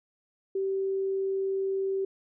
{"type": "tone", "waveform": "sine", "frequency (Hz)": 386.9, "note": "G4", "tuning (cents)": -23, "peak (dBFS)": -26, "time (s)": [0.55, 2.05], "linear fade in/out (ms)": 5, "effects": []}